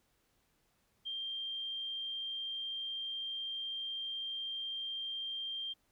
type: tone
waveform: sine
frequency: 3178 Hz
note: G7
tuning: 23 cents sharp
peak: -37 dBFS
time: 1.05-5.74 s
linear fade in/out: 20 ms
effects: pink hiss -75 dBFS RMS until 5.91 s